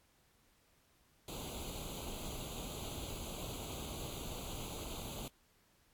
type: noise with comb filter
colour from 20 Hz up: pink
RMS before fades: -44 dBFS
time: 1.28-5.28 s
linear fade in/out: 2 ms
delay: 0.28 ms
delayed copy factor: +0.9
effects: pink hiss -71 dBFS RMS until 5.93 s + AAC 64 kbps